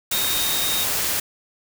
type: tone in noise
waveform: sine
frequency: 3715 Hz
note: A#7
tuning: 7 cents flat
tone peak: -25 dBFS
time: 0.12-0.84 s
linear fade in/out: 5 ms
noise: white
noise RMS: -23 dBFS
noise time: 0.11-1.2 s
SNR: -5 dB
effects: none